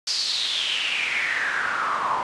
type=noise with band-pass filter sweep; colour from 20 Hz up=pink; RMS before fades=-25 dBFS; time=0.07-2.23 s; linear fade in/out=2 ms; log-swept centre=5000 to 960 Hz; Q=5.9; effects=resampled to 22050 Hz